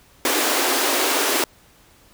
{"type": "high-pass noise", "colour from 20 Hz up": "pink", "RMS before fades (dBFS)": -20, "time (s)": [0.25, 1.44], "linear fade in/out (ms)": 2, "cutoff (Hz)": 260, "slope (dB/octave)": 96, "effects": ["pink hiss -53 dBFS RMS until 2.13 s"]}